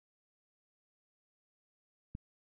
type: click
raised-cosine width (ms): 5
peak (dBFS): -29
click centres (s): 2.151
effects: none